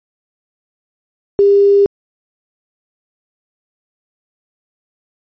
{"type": "tone with quantisation", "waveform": "sine", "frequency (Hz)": 401.1, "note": "G4", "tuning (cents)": 40, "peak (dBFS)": -6, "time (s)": [1.39, 1.86], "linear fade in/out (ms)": 0, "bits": 6, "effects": ["resampled to 11025 Hz"]}